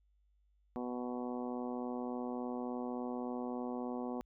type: harmonic tone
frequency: 123.47 Hz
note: B2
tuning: in tune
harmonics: 2 / 3 / 4 / 5 / 6 / 7 / 8 / 9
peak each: -39 / -45 / -45 / -50 / -47 / -51 / -53 / -54 dBFS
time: 0.76-4.21 s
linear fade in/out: 0 ms
effects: added 50 Hz sine -69 dBFS peak until 4.25 s